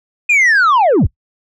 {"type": "linear sweep", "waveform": "sine", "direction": "down", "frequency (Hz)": [2489, 34.24], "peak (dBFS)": -5, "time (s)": [0.29, 1.07], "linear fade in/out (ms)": 10, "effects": ["noise-tail reverb RT60 0.1 s tail -23 dB re dry", "tanh soft clip ceiling -7 dBFS"]}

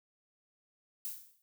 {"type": "noise with exponential decay", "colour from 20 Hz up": "violet", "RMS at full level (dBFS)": -36, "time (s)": [1.05, 1.42], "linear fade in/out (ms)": 0, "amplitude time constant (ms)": 79, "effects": []}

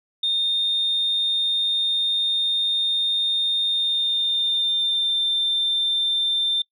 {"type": "tone with pitch glide", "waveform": "sine", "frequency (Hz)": [3651, 3580], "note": ["A#7", "A7"], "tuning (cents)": [-37, 29], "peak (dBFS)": -18, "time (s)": [0.23, 6.62], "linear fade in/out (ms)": 5, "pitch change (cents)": -34, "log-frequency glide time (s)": [3.65, 5.19], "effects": ["noise-tail reverb RT60 0.1 s tail -24 dB re dry", "tanh soft clip ceiling -14 dBFS"]}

